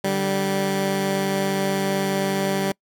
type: tone pair together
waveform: 15% pulse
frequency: 146.83 / 194.53 Hz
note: D3 / G3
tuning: 0 / -13 cents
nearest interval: perfect fourth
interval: 487 cents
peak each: -22 / -15 dBFS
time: 0.04-2.72 s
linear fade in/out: 5 ms
effects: noise-tail reverb RT60 0.1 s tail -26 dB re dry